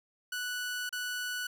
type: tone with dropouts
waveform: sawtooth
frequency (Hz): 1480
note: F#6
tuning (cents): 0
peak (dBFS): -30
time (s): 0.32-1.47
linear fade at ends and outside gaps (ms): 5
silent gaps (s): 0.893-0.926
effects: none